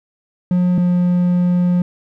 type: tone pair in turn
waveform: triangle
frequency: 179.2 / 177.76 Hz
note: F3 / F3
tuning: +45 / +31 cents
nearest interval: unison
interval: 14 cents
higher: first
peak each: -10 dBFS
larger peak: neither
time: 0.51-0.78 / 0.78-1.82 s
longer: second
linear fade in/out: 2 ms
effects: none